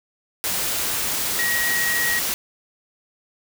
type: tone in noise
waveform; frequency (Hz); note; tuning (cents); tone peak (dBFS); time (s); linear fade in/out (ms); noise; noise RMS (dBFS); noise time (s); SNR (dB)
sine; 1900; A#6; +33; -21; 1.39-2.19; 0; white; -24; 0.44-2.34; 0
effects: none